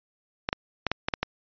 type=clicks; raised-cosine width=0.3 ms; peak=-9 dBFS; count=7; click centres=0.489 / 0.529 / 0.867 / 0.916 / 1.085 / 1.138 / 1.23 s; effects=resampled to 11025 Hz